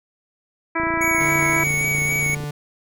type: harmonic tone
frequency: 329.6 Hz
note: E4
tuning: in tune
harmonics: 1 / 2 / 3 / 4 / 5 / 6 / 7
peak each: -25 / -29 / -25 / -28 / -28 / -29 / -28 dBFS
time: 0.75-1.64 s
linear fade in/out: 10 ms
type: click train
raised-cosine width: 3 ms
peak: -20 dBFS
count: 48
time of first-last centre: 0.8-2.438 s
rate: 28.7 Hz
type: tone with vibrato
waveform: square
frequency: 2242 Hz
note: C#7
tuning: 19 cents sharp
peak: -20 dBFS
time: 1.01-2.35 s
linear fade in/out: 5 ms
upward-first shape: sine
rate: 3.7 Hz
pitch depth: 19 cents each way
type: tone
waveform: 45% pulse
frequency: 146.83 Hz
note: D3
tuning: in tune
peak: -26 dBFS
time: 1.2-2.51 s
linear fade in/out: 5 ms
effects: none